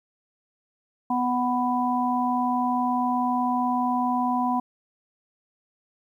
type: harmonic tone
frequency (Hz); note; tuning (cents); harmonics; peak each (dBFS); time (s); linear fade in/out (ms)
247.9; B3; +7; 1 / 3 / 4; -25 / -26 / -26; 1.1-4.6; 5
effects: 10-bit